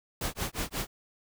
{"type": "noise with tremolo", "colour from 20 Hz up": "pink", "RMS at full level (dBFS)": -31, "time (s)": [0.21, 0.87], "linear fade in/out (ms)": 2, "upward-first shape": "sine", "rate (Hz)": 5.6, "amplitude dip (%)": 100, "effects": []}